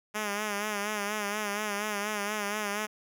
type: tone with vibrato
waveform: 5% pulse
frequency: 207.7 Hz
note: G#3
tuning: in tune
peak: -19 dBFS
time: 0.14-2.87 s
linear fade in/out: 20 ms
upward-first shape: sine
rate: 4.2 Hz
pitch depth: 58 cents each way
effects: none